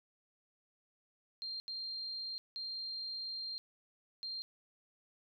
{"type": "tone bursts at uneven times", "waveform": "sine", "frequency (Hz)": 4186, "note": "C8", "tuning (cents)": 0, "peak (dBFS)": -39, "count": 4, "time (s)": [[1.42, 1.6], [1.68, 2.38], [2.56, 3.58], [4.23, 4.42]], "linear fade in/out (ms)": 0, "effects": []}